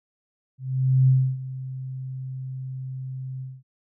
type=tone with ADSR envelope; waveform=sine; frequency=130.81 Hz; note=C3; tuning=in tune; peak=-13 dBFS; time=0.58-3.63 s; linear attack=500 ms; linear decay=290 ms; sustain=-17 dB; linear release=220 ms; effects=none